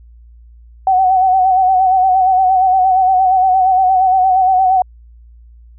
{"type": "tone with vibrato", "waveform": "sine", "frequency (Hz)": 751, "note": "F#5", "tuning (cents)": 26, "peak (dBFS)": -8, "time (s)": [0.87, 4.82], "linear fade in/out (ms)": 2, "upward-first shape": "sine", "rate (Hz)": 8.6, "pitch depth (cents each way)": 47, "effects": ["added 58 Hz sine -38 dBFS peak until 5.78 s"]}